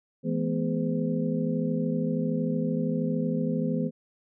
sine tone cluster, 164.9 / 213.3 / 246.3 / 415.6 / 512 Hz, E3 / G#3 / B3 / G#4 / C5, +1 / +46 / -5 / +1 / -38 cents, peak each -29 / -31 / -29 / -36 / -34 dBFS, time 0.23-3.91 s, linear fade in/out 50 ms, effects none

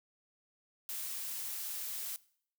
blue noise, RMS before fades -40 dBFS, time 0.89-2.16 s, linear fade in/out 0 ms, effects noise-tail reverb RT60 0.6 s tail -21 dB re dry

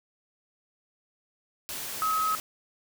sine tone in noise, 1277 Hz, D#6, 45 cents sharp, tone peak -24 dBFS, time 2.02-2.35 s, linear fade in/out 0 ms, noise white, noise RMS -36 dBFS, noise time 1.69-2.4 s, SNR +9 dB, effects none

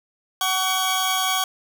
sawtooth tone cluster, 753 / 1132 / 3273 Hz, F#5 / C#6 / G#7, +30 / +36 / -26 cents, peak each -21 dBFS, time 0.41-1.44 s, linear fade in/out 2 ms, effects 7-bit

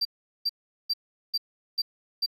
triangle tone bursts, 4699 Hz, D8, in tune, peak -21 dBFS, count 6, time 0.01-2.262 s, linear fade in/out 10 ms, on 42 ms, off 400 ms, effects tanh soft clip ceiling -17 dBFS

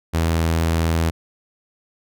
sawtooth tone, 82.1 Hz, E2, 6 cents flat, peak -13 dBFS, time 0.13-1.11 s, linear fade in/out 20 ms, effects none

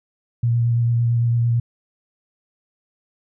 sine tone with vibrato, 118 Hz, A#2, 22 cents sharp, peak -15 dBFS, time 0.43-1.6 s, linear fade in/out 5 ms, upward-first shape sine, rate 8.9 Hz, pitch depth 16 cents each way, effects none

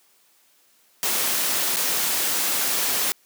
white noise with dropouts, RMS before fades -23 dBFS, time 1.03-3.12 s, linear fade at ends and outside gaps 0 ms, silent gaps 1.761-1.768 s, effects white hiss -60 dBFS RMS until 3.25 s + high-pass 200 Hz 12 dB/octave

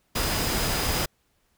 sine tone in noise, 4977 Hz, D#8, in tune, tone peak -35 dBFS, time 0.15-1.06 s, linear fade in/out 10 ms, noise pink, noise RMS -26 dBFS, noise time 0.15-1.06 s, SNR -12 dB, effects pink hiss -69 dBFS RMS until 1.57 s

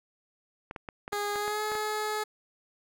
clicks, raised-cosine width 0.5 ms, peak -23 dBFS, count 9, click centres 0.711 / 0.762 / 0.888 / 1.079 / 1.13 / 1.358 / 1.479 / 1.718 / 1.753 s
15% pulse tone with pitch glide, 411.1 to 426.3 Hz, G#4 to G#4, -18 to +45 cents, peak -23 dBFS, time 1.12-2.24 s, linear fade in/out 10 ms, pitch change +63 cents, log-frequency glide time 1.35-1.62 s
effects none

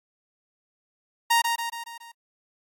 sawtooth tone with echo, 932.3 Hz, A#5, in tune, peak -14 dBFS, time 1.3-1.42 s, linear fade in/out 10 ms, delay 140 ms, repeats 5, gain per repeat -5 dB, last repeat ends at 2.12 s, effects AAC 64 kbps

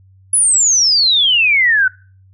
sine exponential sweep, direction down, 10410 to 1480 Hz, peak -9 dBFS, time 0.33-1.88 s, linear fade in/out 5 ms, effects noise-tail reverb RT60 0.4 s tail -23 dB re dry + added 95 Hz sine -44 dBFS peak until 2.33 s

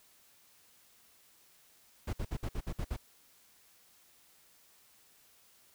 brown noise bursts, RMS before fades -35 dBFS, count 8, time 2.07-2.966 s, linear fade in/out 10 ms, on 63 ms, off 56 ms, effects white hiss -64 dBFS RMS until 5.74 s

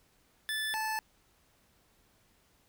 25% pulse tone pair in turn, 1746 / 873 Hz, A6 / A5, -14 / -14 cents, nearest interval octave, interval 1200 cents, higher first, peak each -28 dBFS, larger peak neither, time 0.49-0.74 / 0.74-0.99 s, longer neither, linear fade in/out 0 ms, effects pink hiss -68 dBFS RMS until 2.68 s

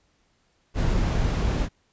brown noise, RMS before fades -23 dBFS, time 0.74-1.69 s, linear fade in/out 50 ms, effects pink hiss -67 dBFS RMS until 1.92 s + resampled to 16000 Hz

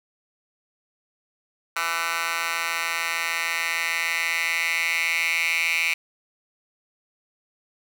10% pulse tone with high-pass filter sweep, 166.8 Hz, E3, 21 cents sharp, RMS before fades -25 dBFS, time 1.76-5.94 s, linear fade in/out 5 ms, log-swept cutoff 1500 to 2300 Hz, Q 5.5, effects none

